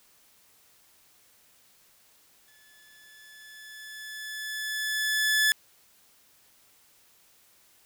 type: tone with exponential growth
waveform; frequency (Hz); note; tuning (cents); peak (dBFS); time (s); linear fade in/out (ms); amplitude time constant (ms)
sawtooth; 1727; A6; -33; -16; 2.48-5.52; 0; 660
effects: white hiss -61 dBFS RMS until 7.85 s